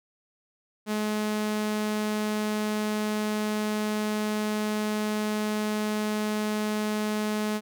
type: tone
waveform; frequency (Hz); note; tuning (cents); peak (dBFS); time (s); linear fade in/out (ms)
sawtooth; 212.5; G#3; +40; -22; 0.86-7.61; 50
effects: none